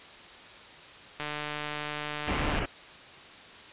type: click train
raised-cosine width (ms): 0.3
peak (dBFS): -18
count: 208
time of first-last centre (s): 1.2-2.589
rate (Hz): 149
type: low-pass noise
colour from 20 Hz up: pink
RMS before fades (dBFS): -30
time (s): 2.27-2.66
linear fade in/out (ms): 10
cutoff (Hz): 3100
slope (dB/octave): 96
effects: white hiss -48 dBFS RMS until 3.72 s + resampled to 8000 Hz